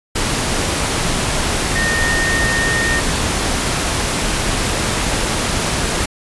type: tone in noise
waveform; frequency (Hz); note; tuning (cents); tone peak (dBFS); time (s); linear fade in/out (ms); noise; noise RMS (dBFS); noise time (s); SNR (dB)
sine; 1839; A#6; -24; -17; 1.75-3; 10; pink; -18; 0.15-6.06; -2
effects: resampled to 24000 Hz